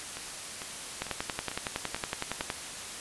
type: two click trains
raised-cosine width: 0.3 ms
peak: -22 / -14 dBFS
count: 6 / 17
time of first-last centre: 0.17-2.412 / 1.02-2.501 s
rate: 2.23 / 10.8 Hz
effects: white hiss -40 dBFS RMS until 3 s + resampled to 24000 Hz